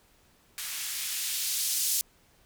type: noise with band-pass filter sweep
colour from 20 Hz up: violet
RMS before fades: -31 dBFS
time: 0.58-2.01 s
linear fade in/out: 0 ms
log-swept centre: 1500 to 5400 Hz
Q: 0.8
effects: pink hiss -63 dBFS RMS until 2.45 s